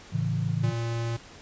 sine chord, A major, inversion none, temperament equal, 110 / 138.59 / 164.81 Hz, A2 / C#3 / E3, 0 / 0 / 0 cents, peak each -29 dBFS, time 0.12-0.73 s, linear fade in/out 20 ms
square tone, 116.2 Hz, A#2, 5 cents flat, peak -28 dBFS, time 0.63-1.17 s, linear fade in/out 10 ms
effects pink hiss -48 dBFS RMS until 1.41 s + resampled to 16000 Hz

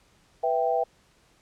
sine chord, E minor, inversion second, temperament equal, 493.9 / 659.3 / 784 Hz, B4 / E5 / G5, 0 / 0 / 0 cents, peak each -27 / -26 / -26 dBFS, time 0.43-0.84 s, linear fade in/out 10 ms, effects pink hiss -62 dBFS RMS until 1.41 s + low-pass 9000 Hz 12 dB/octave

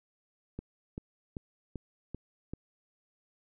click train, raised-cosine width 3 ms, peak -25 dBFS, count 6, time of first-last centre 0.59-2.536 s, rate 2.57 Hz, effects none

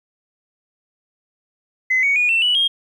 sine tone with pitch steps, 2039 / 2236 / 2453 / 2690 / 2951 / 3237 Hz, C7 / C#7 / D#7 / E7 / F#7 / G#7, -45 / +14 / -25 / +34 / -5 / -45 cents, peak -13 dBFS, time 1.9-2.68 s, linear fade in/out 10 ms, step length 130 ms, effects tanh soft clip ceiling -9 dBFS + 9-bit

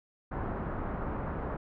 pink low-pass noise, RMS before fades -35 dBFS, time 0.31-1.57 s, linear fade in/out 10 ms, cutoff 1400 Hz, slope 24 dB/octave, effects none

